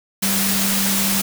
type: tone in noise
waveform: sine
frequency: 196 Hz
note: G3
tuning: in tune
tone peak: -22 dBFS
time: 0.22-1.22 s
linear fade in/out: 10 ms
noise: white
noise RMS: -20 dBFS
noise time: 0.22-1.22 s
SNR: -5 dB
effects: none